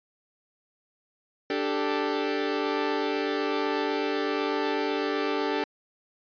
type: chord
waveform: sawtooth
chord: D suspended fourth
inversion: none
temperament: equal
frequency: 293.7 / 392 / 440 Hz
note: D4 / G4 / A4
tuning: 0 / 0 / 0 cents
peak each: -26 dBFS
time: 1.5-5.64 s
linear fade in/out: 2 ms
effects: resampled to 11025 Hz